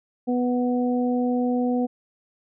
harmonic tone, 246.9 Hz, B3, in tune, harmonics 1 / 2 / 3, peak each -21 / -27 / -31 dBFS, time 0.27-1.87 s, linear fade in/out 20 ms, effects none

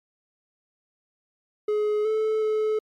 triangle tone with pitch steps, 421.8 / 435.7 / 431.6 Hz, G#4 / A4 / A4, +27 / -17 / -33 cents, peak -19 dBFS, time 1.68-2.79 s, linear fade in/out 5 ms, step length 370 ms, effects MP3 96 kbps

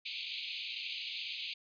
pink band-pass noise, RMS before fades -41 dBFS, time 0.05-1.54 s, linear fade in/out 10 ms, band 2300 to 4600 Hz, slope 96 dB/octave, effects resampled to 11025 Hz

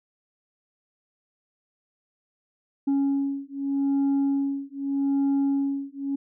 sine beating tone pair, 276.8 / 277.62 Hz, C#4 / C#4, -2 / +3 cents, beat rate 0.82 Hz, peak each -23 dBFS, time 2.87-6.16 s, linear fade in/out 10 ms, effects tanh soft clip ceiling -19 dBFS

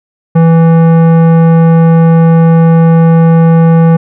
sine tone with tanh clipping, 164.81 Hz, E3, in tune, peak -4 dBFS, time 0.35-3.97 s, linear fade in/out 10 ms, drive 15 dB, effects none

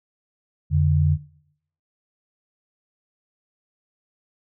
sine tone pair together, 87.33 / 146.83 Hz, F2 / D3, 0 / 0 cents, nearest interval major sixth, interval 900 cents, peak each -18 dBFS, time 0.7-1.18 s, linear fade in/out 50 ms, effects noise-tail reverb RT60 0.7 s tail -19 dB re dry

